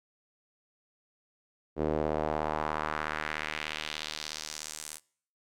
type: tone with band-pass filter sweep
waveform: sawtooth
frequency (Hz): 76.8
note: D#2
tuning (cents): -22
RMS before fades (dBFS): -34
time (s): 1.76-5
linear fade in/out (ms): 50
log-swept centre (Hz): 410 to 9500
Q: 1.7
effects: noise-tail reverb RT60 0.6 s tail -25 dB re dry